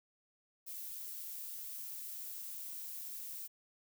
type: noise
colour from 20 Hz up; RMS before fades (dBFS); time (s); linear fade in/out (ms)
violet; -45; 0.66-3.48; 20
effects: none